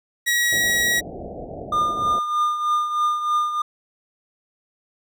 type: tone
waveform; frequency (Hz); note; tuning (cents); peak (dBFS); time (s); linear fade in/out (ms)
sawtooth; 1912; A#6; +43; -14; 0.26-1.01; 20
type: low-pass noise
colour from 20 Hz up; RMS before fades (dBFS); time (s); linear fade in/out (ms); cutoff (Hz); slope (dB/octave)
white; -34; 0.52-2.19; 2; 750; 96
type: tone with tremolo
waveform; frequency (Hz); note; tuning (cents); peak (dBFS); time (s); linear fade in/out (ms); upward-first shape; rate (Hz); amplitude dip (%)
triangle; 1210; D#6; -49; -14; 1.72-3.62; 5; triangle; 3.2; 65
effects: none